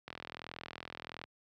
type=click train; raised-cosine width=0.3 ms; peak=-26 dBFS; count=49; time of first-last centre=0.08-1.239 s; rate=41.4 Hz; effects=high-pass 80 Hz 12 dB/octave